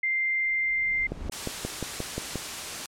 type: tone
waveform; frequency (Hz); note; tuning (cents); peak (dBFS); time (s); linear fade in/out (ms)
sine; 2093; C7; 0; -23; 0.03-1.07; 5
type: noise with exponential growth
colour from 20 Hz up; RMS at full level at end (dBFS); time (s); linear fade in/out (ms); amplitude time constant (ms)
brown; -33; 0.18-1.29; 1; 240
type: click train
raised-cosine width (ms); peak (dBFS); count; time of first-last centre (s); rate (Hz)
2; -16; 8; 1.12-2.357; 5.66
type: noise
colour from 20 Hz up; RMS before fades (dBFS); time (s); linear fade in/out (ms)
white; -34; 1.32-2.86; 2
effects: low-pass 9000 Hz 12 dB/octave + MP3 96 kbps